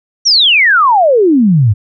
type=exponential sweep; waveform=sine; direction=down; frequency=5880 to 96.5 Hz; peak=-5 dBFS; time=0.25-1.74 s; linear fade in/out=20 ms; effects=none